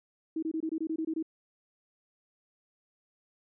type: tone bursts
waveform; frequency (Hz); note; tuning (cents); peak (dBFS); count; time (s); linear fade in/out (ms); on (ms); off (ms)
sine; 320; D#4; +49; -29; 10; 0.36-1.227; 5; 66; 23
effects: none